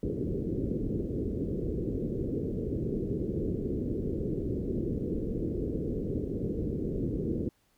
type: low-pass noise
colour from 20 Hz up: white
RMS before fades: -32 dBFS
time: 0.03-7.49 s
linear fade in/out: 2 ms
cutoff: 440 Hz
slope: 48 dB/octave
effects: pink hiss -70 dBFS RMS until 7.77 s